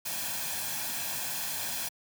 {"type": "noise with comb filter", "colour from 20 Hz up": "white", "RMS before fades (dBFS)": -34, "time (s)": [0.05, 1.89], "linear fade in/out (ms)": 10, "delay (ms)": 1.2, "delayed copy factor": 0.6, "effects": ["high-pass 100 Hz 12 dB/octave"]}